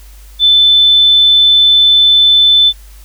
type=tone; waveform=sine; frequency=3520 Hz; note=A7; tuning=in tune; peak=-4 dBFS; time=0.39-2.73 s; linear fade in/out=50 ms; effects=added 50 Hz sine -33 dBFS peak until 3.04 s + white hiss -44 dBFS RMS until 3.04 s